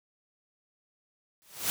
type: noise with exponential growth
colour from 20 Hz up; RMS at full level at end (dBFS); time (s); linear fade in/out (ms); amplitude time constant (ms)
white; -26; 1.42-1.7; 0; 60
effects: none